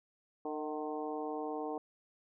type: harmonic tone with a mistuned harmonic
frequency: 151.9 Hz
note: D#3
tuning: 41 cents flat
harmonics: 2 / 3 / 4 / 5 / 6 / 7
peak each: -41 / -40 / -46 / -42 / -47 / -49 dBFS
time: 0.45-1.78 s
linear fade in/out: 2 ms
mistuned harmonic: 4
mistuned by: +54 cents
effects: none